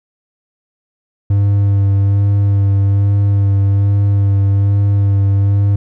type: tone with vibrato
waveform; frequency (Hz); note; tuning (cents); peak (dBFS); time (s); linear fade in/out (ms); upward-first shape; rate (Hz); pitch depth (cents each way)
triangle; 99.8; G2; +32; -7; 1.3-5.76; 5; sine; 1.2; 17
effects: none